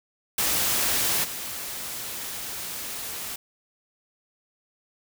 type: noise with level steps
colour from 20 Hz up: white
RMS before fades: -24 / -34 dBFS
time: 0.38-3.36 s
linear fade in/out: 5 ms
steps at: 1.23 s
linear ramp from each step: 20 ms
effects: none